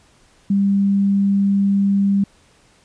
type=tone; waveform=sine; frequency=198.4 Hz; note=G3; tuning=21 cents sharp; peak=-13 dBFS; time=0.5-2.24 s; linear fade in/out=5 ms; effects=pink hiss -54 dBFS RMS until 2.84 s + resampled to 22050 Hz